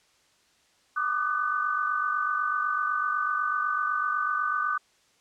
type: tone cluster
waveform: sine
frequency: 1175 / 1223 / 1502 Hz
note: D6 / D#6 / F#6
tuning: +1 / -30 / +26 cents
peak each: -29 dBFS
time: 0.96-4.78 s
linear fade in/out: 10 ms
effects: white hiss -64 dBFS RMS until 5.2 s + low-pass 7000 Hz 12 dB/octave